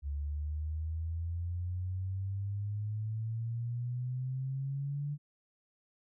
sine exponential sweep, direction up, 70.5 to 146.83 Hz, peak -33 dBFS, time 0.02-5.18 s, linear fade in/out 50 ms, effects none

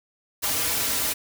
white noise with comb filter, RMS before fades -25 dBFS, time 0.42-1.14 s, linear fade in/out 20 ms, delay 5.5 ms, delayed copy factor -0.8, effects none

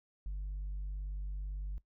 sine tone, 49 Hz, G1, in tune, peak -34 dBFS, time 0.26-1.78 s, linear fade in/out 0 ms, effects noise-tail reverb RT60 0.1 s tail -19 dB re dry + tanh soft clip ceiling -35 dBFS

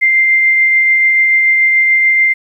sine tone with tremolo, 2093 Hz, C7, in tune, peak -6 dBFS, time 0.01-2.34 s, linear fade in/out 20 ms, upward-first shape triangle, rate 6.9 Hz, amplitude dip 25%, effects 8-bit

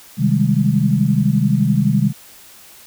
sine chord, Ab major seventh, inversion first, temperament equal, 130.81 / 155.56 / 196 / 207.7 Hz, C3 / Eb3 / G3 / Ab3, 0 / 0 / 0 / 0 cents, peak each -18 dBFS, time 0.17-2.13 s, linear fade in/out 50 ms, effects white hiss -43 dBFS RMS until 2.86 s

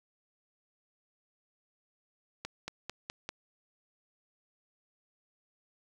accelerating click train, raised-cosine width 0.2 ms, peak -20 dBFS, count 5, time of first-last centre 2.45-3.29 s, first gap 230 ms, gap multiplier 0.94, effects 8-bit

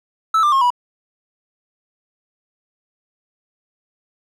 triangle tone with pitch steps, 1311 / 1188.4 / 1077.2 / 976.5 Hz, E6 / D6 / C#6 / B5, -10 / +20 / -50 / -20 cents, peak -10 dBFS, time 0.34-0.704 s, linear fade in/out 5 ms, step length 91 ms, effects none

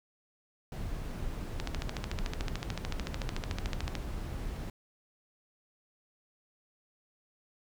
brown noise, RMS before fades -37 dBFS, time 0.72-4.7 s, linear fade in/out 2 ms
click train, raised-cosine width 0.2 ms, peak -18 dBFS, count 33, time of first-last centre 1.6-3.953 s, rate 13.6 Hz
effects none

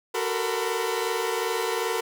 sawtooth tone cluster, 374.6 / 447.3 / 469.9 / 1006 Hz, F#4 / A4 / A#4 / B5, +21 / +28 / +14 / +32 cents, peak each -27 / -25 / -27 / -29 dBFS, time 0.14-2.01 s, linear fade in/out 10 ms, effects none

